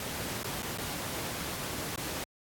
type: noise with dropouts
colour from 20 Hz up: pink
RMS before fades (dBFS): -36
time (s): 0-2.24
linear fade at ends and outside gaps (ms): 2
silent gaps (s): 0.433-0.443 / 0.623-0.628 / 0.776-0.783 / 1.96-1.975
effects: high-pass 80 Hz 12 dB/octave + AAC 64 kbps